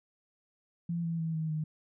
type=tone with pitch steps; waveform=sine; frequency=170 / 166.12 / 162.32 / 158.62 / 154.99 Hz; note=F3 / E3 / E3 / D#3 / D#3; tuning=-46 / +14 / -26 / +34 / -6 cents; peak=-30 dBFS; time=0.89-1.64 s; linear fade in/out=5 ms; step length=150 ms; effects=none